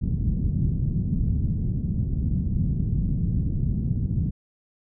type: low-pass noise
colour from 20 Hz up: white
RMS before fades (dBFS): -24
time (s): 0.01-4.31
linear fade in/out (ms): 20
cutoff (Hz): 180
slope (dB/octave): 24
effects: none